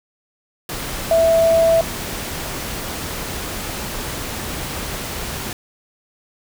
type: tone in noise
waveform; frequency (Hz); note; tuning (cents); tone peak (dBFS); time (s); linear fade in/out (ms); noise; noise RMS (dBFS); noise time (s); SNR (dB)
sine; 659.3; E5; 0; -11; 1.11-1.81; 2; pink; -27; 0.69-5.53; +13
effects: none